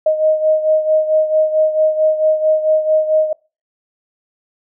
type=beating tone pair; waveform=sine; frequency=622.3 / 626.8 Hz; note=D#5 / D#5; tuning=0 / +13 cents; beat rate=4.5 Hz; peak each=-12 / -18 dBFS; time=0.06-3.33 s; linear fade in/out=5 ms; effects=noise-tail reverb RT60 0.3 s tail -24 dB re dry